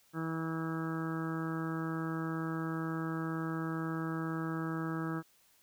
harmonic tone, 162.1 Hz, E3, 29 cents flat, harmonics 1 / 2 / 3 / 4 / 5 / 6 / 7 / 8 / 9 / 10, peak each -37 / -37 / -47 / -52 / -51 / -51 / -49 / -44 / -52 / -47 dBFS, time 0.13-5.23 s, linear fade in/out 50 ms, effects white hiss -67 dBFS RMS until 5.62 s

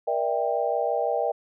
sine chord, E half-diminished seventh, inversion second, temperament just, 474.7 / 593.3 / 659.3 / 791.1 Hz, Bb4 / D5 / E5 / G5, +31 / +18 / 0 / +16 cents, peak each -28 dBFS, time 0.07-1.32 s, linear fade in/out 10 ms, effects none

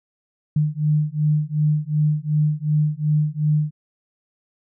sine beating tone pair, 150 / 152.7 Hz, D3 / D#3, +37 / -32 cents, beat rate 2.7 Hz, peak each -20 dBFS, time 0.56-3.71 s, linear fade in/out 5 ms, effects none

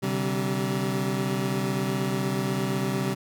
25% pulse chord, C suspended second, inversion none, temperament equal with one note detuned, 130.81 / 146.83 / 191.96 Hz, C3 / D3 / G3, 0 / 0 / -36 cents, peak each -25 / -30 / -24 dBFS, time 0.02-3.15 s, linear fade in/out 20 ms, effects none

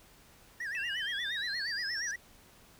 triangle tone with vibrato, 1760 Hz, A6, in tune, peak -33 dBFS, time 0.6-2.16 s, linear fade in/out 5 ms, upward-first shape sine, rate 8.5 Hz, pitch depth 180 cents each way
sine exponential sweep, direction up, 2611 to 5920 Hz, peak -36 dBFS, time 0.75-2.11 s, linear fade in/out 0 ms
effects pink hiss -59 dBFS RMS until 2.79 s

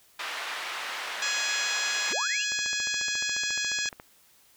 white band-pass noise, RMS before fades -35 dBFS, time 0.19-2.13 s, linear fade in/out 5 ms, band 800 to 2600 Hz, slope 12 dB/octave
harmonic tone, 836 Hz, G#5, 11 cents sharp, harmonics 2 / 3 / 4 / 5 / 6 / 7 / 8 / 9, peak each -32 / -34 / -35 / -36 / -37 / -37 / -38 / -39 dBFS, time 1.22-3.89 s, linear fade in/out 2 ms
sine linear sweep, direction up, 104.5 to 3106 Hz, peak -30 dBFS, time 2.1-2.45 s, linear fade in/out 50 ms
click train, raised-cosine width 0.5 ms, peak -26 dBFS, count 22, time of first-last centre 2.52-3.999 s, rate 14.2 Hz
effects white hiss -60 dBFS RMS until 4.56 s

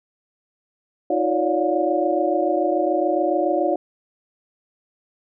sine tone cluster, 316.8 / 357.4 / 559 / 586 / 716 Hz, D#4 / F4 / C#5 / D5 / F5, +31 / +40 / +14 / -4 / +43 cents, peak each -24 dBFS, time 1.1-3.76 s, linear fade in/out 5 ms, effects none

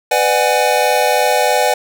square chord, G# half-diminished seventh, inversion first, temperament just, 498.4 / 598 / 747.5 / 830.6 Hz, B4 / D5 / F#5 / G#5, +16 / +31 / +17 / 0 cents, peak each -18 dBFS, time 0.11-1.74 s, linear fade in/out 5 ms, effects none

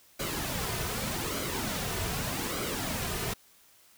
pink noise with flanger, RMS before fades -33 dBFS, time 0.19-3.34 s, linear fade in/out 10 ms, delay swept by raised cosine 1.1 to 3.7 ms, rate 0.83 Hz, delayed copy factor -0.55, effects white hiss -60 dBFS RMS until 3.97 s

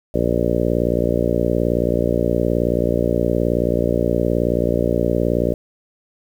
harmonic tone, 58.9 Hz, A#1, 19 cents sharp, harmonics 1 / 2 / 3 / 4 / 5 / 6 / 7 / 8 / 9 / 10, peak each -25 / -25 / -25 / -25 / -25 / -25 / -25 / -25 / -25 / -25 dBFS, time 0.14-5.54 s, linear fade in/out 5 ms, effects 8-bit

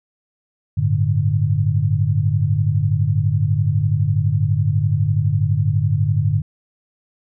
sine chord, G suspended second, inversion none, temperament equal, 98 / 110 / 146.83 Hz, G2 / A2 / D3, 0 / 0 / 0 cents, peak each -19 dBFS, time 0.77-6.42 s, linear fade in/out 10 ms, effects none

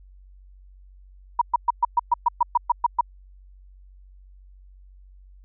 sine tone bursts, 958 Hz, A#5, 47 cents sharp, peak -14 dBFS, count 12, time 1.39-3.01 s, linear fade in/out 5 ms, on 25 ms, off 120 ms, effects added 47 Hz sine -46 dBFS peak until 5.44 s

